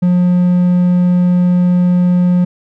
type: tone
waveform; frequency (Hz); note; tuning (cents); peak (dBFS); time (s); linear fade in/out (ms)
triangle; 178.5; F3; +38; -6; 0.02-2.45; 10
effects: none